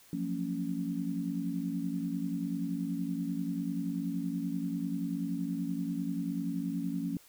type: chord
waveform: sine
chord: Gb major seventh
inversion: third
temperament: equal with one note detuned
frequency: 174.61 / 185 / 227.6 / 277.2 Hz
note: F3 / Gb3 / Bb3 / Db4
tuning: 0 / 0 / -41 / 0 cents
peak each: -36 / -40 / -38 / -35 dBFS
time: 0.13-7.17 s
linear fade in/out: 2 ms
effects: white hiss -59 dBFS RMS until 7.28 s